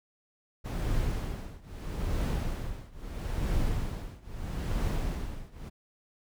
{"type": "noise with tremolo", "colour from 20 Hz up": "brown", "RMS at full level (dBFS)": -28, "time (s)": [0.64, 5.7], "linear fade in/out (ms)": 20, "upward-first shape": "triangle", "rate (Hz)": 0.77, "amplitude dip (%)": 95, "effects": []}